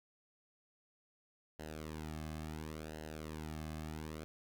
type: tone with flanger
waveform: sawtooth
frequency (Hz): 77.78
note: D#2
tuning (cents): 0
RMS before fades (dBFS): -45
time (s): 1.59-4.24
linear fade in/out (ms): 0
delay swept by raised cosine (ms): 0.85 to 2.15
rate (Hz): 0.71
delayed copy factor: -0.8
effects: none